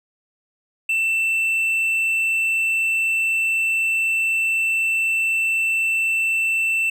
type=tone; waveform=triangle; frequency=2672 Hz; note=E7; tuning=23 cents sharp; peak=-16 dBFS; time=0.89-6.9 s; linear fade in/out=5 ms; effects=none